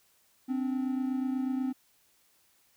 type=tone pair together; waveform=triangle; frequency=258.9 / 287.1 Hz; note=C4 / D4; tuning=-18 / -39 cents; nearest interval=major second; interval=179 cents; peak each=-27 / -34 dBFS; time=0.48-1.73 s; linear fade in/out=20 ms; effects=white hiss -67 dBFS RMS until 2.76 s